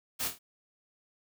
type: noise with echo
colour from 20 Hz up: white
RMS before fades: -33 dBFS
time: 0.19-0.29 s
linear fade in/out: 20 ms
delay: 25 ms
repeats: 4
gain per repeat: -6 dB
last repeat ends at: 0.39 s
effects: none